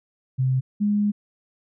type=tone pair in turn; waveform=sine; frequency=130.2 / 206.7 Hz; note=C3 / G#3; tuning=-8 / -8 cents; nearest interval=minor sixth; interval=800 cents; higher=second; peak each=-18 dBFS; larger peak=neither; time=0.38-0.61 / 0.8-1.12 s; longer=second; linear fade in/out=20 ms; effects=none